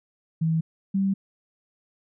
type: tone pair in turn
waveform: sine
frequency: 161.7 / 194.64 Hz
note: E3 / G3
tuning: -33 / -12 cents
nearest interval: minor third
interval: 321 cents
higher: second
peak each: -20 dBFS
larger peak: neither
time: 0.41-0.61 / 0.94-1.14 s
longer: neither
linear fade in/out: 10 ms
effects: none